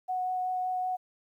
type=tone with vibrato; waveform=sine; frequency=737 Hz; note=F#5; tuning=7 cents flat; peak=-28 dBFS; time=0.08-0.97 s; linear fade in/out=20 ms; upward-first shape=sine; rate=5.3 Hz; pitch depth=8 cents each way; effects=11-bit